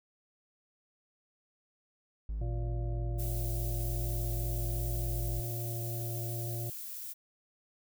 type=tone; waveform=triangle; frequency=53.2 Hz; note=G#1; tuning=42 cents sharp; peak=-31 dBFS; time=2.29-5.4 s; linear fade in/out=0 ms
type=harmonic tone; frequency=116.54 Hz; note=A#2; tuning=in tune; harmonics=1 / 3 / 5 / 6; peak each=-35 / -45 / -49 / -51 dBFS; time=2.41-6.7 s; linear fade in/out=5 ms
type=noise; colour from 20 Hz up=violet; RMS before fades=-42 dBFS; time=3.18-7.14 s; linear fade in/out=20 ms
effects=none